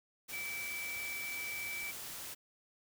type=tone in noise; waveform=sine; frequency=2311 Hz; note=D7; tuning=28 cents flat; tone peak=-39 dBFS; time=0.32-1.92 s; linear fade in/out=20 ms; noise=white; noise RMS=-45 dBFS; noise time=0.28-2.35 s; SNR=+3 dB; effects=none